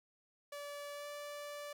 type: tone with pitch glide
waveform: sawtooth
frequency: 577 to 583 Hz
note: D5 to D5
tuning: -31 to -13 cents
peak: -40 dBFS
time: 0.52-1.73 s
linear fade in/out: 5 ms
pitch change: +18 cents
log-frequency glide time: 0.94-1.07 s
effects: none